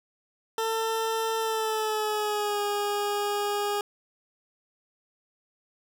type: tone with pitch glide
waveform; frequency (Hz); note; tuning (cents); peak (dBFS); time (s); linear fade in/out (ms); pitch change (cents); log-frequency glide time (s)
20% pulse; 447.9 to 410.7; A4 to G#4; +31 to -19; -21; 0.58-3.81; 2; -150; 1.38-2.61
effects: none